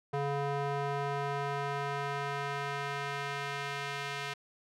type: tone with band-pass filter sweep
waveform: square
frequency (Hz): 141.3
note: C#3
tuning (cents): +34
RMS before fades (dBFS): -35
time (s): 0.13-4.34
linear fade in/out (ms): 10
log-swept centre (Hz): 680 to 2400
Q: 0.88
effects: none